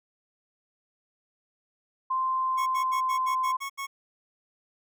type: tone with pitch glide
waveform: sine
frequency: 1043 to 1035.2 Hz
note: C6 to C6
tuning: -6 to -19 cents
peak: -24 dBFS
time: 2.1-3.57 s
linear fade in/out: 10 ms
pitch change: -13 cents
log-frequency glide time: 2.31-3.23 s
type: tone bursts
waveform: 25% pulse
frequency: 1100 Hz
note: C#6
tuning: 14 cents flat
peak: -28 dBFS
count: 8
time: 2.57-3.87 s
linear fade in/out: 20 ms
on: 96 ms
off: 76 ms
effects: none